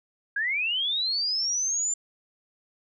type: linear sweep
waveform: sine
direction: up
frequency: 1589 to 7240 Hz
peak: -24 dBFS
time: 0.36-1.94 s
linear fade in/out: 5 ms
effects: none